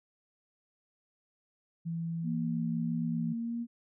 sine tone, 166.2 Hz, E3, 15 cents sharp, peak -32 dBFS, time 1.85-3.34 s, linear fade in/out 20 ms
sine tone with vibrato, 233.1 Hz, A#3, in tune, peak -32 dBFS, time 2.23-3.67 s, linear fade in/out 50 ms, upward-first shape sine, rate 1.6 Hz, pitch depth 17 cents each way
effects none

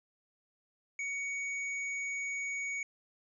triangle tone with tanh clipping, 2240 Hz, C#7, 18 cents sharp, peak -36 dBFS, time 0.99-2.83 s, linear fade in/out 2 ms, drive 16 dB, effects resampled to 22050 Hz

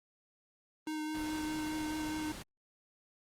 square tone with vibrato, 308.5 Hz, D#4, 15 cents flat, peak -36 dBFS, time 0.87-2.32 s, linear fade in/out 2 ms, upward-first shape sine, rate 4.8 Hz, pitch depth 12 cents each way
pink noise, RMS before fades -46 dBFS, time 1.14-2.43 s, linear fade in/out 10 ms
effects low-pass 12000 Hz 12 dB/octave + Opus 32 kbps

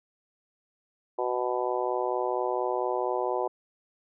harmonic tone, 124.3 Hz, B2, 12 cents sharp, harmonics 3 / 4 / 5 / 6 / 7 / 8, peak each -31 / -32 / -33 / -34 / -34 / -35 dBFS, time 1.18-3.48 s, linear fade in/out 10 ms, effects none

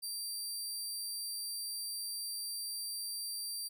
20% pulse tone, 4699 Hz, D8, in tune, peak -32 dBFS, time 0.02-3.69 s, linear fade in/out 20 ms, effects none

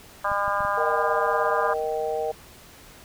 harmonic tone, 201.8 Hz, G#3, 49 cents flat, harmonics 3 / 4 / 5 / 6 / 7 / 8, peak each -29 / -31 / -27 / -27 / -33 / -32 dBFS, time 0.24-1.74 s, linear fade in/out 10 ms
clicks, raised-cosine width 5 ms, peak -26 dBFS, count 4, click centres 0.317 / 0.48 / 0.606 / 0.65 s
sine chord, Eb major, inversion second, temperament just, 466.7 / 622.3 / 777.8 Hz, Bb4 / Eb5 / G5, +2 / 0 / -14 cents, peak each -27 / -29 / -30 dBFS, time 0.77-2.32 s, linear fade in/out 10 ms
effects pink hiss -48 dBFS RMS until 3.04 s

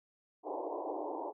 pink band-pass noise, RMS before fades -39 dBFS, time 0.43-1.33 s, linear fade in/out 50 ms, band 300 to 1000 Hz, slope 96 dB/octave, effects none

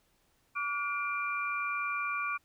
sine tone cluster, 1152 / 1431 / 2378 Hz, D6 / F6 / D7, -34 / +42 / +21 cents, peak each -34 / -37 / -35 dBFS, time 0.55-2.38 s, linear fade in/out 20 ms, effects pink hiss -71 dBFS RMS until 2.44 s

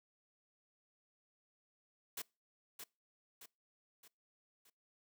white noise with echo, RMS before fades -43 dBFS, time 2.17-2.22 s, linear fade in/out 5 ms, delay 620 ms, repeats 4, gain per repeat -6 dB, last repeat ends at 4.7 s, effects noise-tail reverb RT60 0.3 s tail -26 dB re dry + high-pass 150 Hz 12 dB/octave

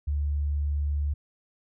sine tone, 72.7 Hz, D2, 17 cents flat, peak -24 dBFS, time 0.07-1.14 s, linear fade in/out 10 ms, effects none

